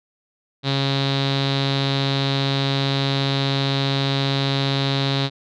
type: tone with low-pass filter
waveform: sawtooth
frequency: 137.3 Hz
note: C#3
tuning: 16 cents flat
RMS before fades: -21 dBFS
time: 0.63-5.3 s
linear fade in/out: 50 ms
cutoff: 3900 Hz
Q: 7.5
effects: none